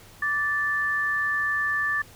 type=tone pair together; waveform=sine; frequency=1167.4 / 1760 Hz; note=D6 / A6; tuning=-11 / 0 cents; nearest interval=perfect fifth; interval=711 cents; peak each=-30 / -23 dBFS; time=0.22-2.02 s; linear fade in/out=5 ms; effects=added 101 Hz sine -54 dBFS peak until 2.15 s + pink hiss -50 dBFS RMS until 2.15 s